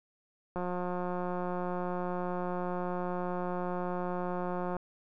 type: click train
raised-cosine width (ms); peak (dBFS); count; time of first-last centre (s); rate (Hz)
1; -22; 754; 0.56-4.767; 179
effects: none